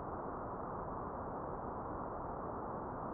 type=low-pass noise; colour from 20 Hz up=white; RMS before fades=-43 dBFS; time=0-3.13 s; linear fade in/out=0 ms; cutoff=1200 Hz; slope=48 dB/octave; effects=none